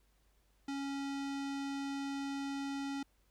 square tone with low-pass filter, 277.2 Hz, C#4, in tune, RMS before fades -39 dBFS, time 0.68-3.03 s, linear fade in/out 5 ms, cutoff 6100 Hz, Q 1, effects added 50 Hz sine -70 dBFS peak until 3.3 s + pink hiss -75 dBFS RMS until 3.3 s

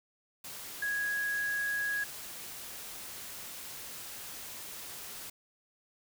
sine tone in noise, 1659 Hz, G#6, 2 cents flat, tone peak -30 dBFS, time 0.82-2.04 s, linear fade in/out 5 ms, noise white, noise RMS -44 dBFS, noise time 0.44-5.3 s, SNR +11 dB, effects none

